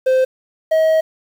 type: tone pair in turn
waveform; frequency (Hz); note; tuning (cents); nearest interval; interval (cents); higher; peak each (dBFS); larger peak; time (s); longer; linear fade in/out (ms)
triangle; 519 / 636.7; C5 / D#5; -14 / +40; major third; 354; second; -9; neither; 0.06-0.25 / 0.71-1.01; second; 10
effects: 7-bit